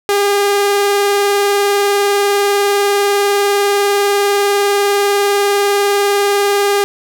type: tone with vibrato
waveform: sawtooth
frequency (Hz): 403.9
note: G#4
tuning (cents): -48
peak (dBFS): -7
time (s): 0.09-6.84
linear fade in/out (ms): 0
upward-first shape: sine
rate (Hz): 20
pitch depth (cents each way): 25
effects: none